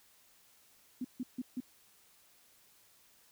sine tone bursts, 251.3 Hz, B3, 30 cents sharp, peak -34 dBFS, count 4, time 1.01-1.604 s, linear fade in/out 5 ms, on 36 ms, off 150 ms, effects white hiss -65 dBFS RMS until 3.31 s

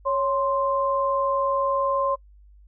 sine tone pair together, 554 / 1046.5 Hz, C#5 / C6, -1 / 0 cents, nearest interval major seventh, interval 1101 cents, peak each -23 dBFS, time 0.05-2.16 s, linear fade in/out 20 ms, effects noise-tail reverb RT60 0.1 s tail -25 dB re dry + added 50 Hz sine -48 dBFS peak until 2.67 s

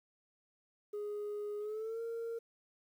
sine tone with pitch glide, 415.3 to 460.8 Hz, G#4 to A#4, 0 to -20 cents, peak -35 dBFS, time 0.93-2.39 s, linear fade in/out 10 ms, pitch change +180 cents, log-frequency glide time 1.59-2.01 s, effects tanh soft clip ceiling -36 dBFS + 11-bit

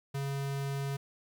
square tone, 138.7 Hz, C#3, 1 cent sharp, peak -33 dBFS, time 0.14-0.97 s, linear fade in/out 10 ms, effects 12-bit

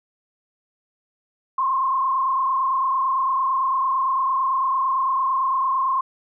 sine tone with frequency modulation, 1061 Hz, C6, 24 cents sharp, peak -18 dBFS, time 1.58-6.01 s, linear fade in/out 5 ms, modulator 28.9 Hz, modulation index 1.2, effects none

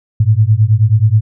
sine beating tone pair, 103.83 / 113.23 Hz, G#2 / A#2, 0 / -50 cents, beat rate 9.4 Hz, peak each -10 dBFS, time 0.2-1.21 s, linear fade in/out 5 ms, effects none

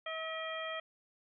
harmonic tone with a mistuned harmonic, 642 Hz, E5, 46 cents flat, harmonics 1 / 2 / 3 / 4 / 5, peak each -41 / -43 / -43 / -47 / -45 dBFS, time 0.06-0.8 s, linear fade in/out 5 ms, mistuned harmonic 4, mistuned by -110 cents, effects none

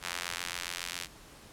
sawtooth tone with high-pass filter sweep, 87.31 Hz, F2, in tune, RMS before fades -38 dBFS, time 0.01-1.08 s, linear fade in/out 50 ms, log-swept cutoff 1500 to 2500 Hz, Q 0.77, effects pink hiss -53 dBFS RMS until 1.52 s + low-pass 12000 Hz 12 dB/octave

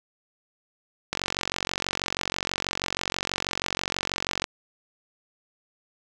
click train, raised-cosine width 0.2 ms, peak -8 dBFS, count 154, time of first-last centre 1.13-4.442 s, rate 46.2 Hz, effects none

